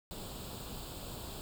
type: noise with comb filter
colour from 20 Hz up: pink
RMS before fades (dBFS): -44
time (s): 0.11-1.41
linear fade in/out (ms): 0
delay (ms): 0.25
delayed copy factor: +0.7
effects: none